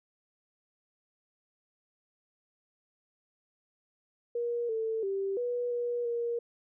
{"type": "tone with pitch steps", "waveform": "sine", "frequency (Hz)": [474.9, 445.4, 391, 486.3, 481, 471.4], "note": ["A#4", "A4", "G4", "B4", "B4", "A#4"], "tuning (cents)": [32, 21, -4, -27, -46, 19], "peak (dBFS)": -29, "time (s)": [4.35, 6.39], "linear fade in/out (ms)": 5, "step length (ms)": 340, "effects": []}